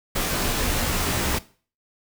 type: noise with comb filter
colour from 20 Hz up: pink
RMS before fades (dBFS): -24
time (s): 0.15-1.39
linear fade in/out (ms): 10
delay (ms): 19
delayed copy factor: -0.75
effects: noise-tail reverb RT60 0.4 s tail -18 dB re dry